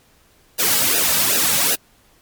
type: noise with flanger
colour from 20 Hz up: white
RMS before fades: -17 dBFS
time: 0.58-1.76 s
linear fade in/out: 20 ms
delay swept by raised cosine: 0.9 to 2.9 ms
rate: 2.6 Hz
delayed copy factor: -0.85
effects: pink hiss -55 dBFS RMS until 2.21 s + MP3 96 kbps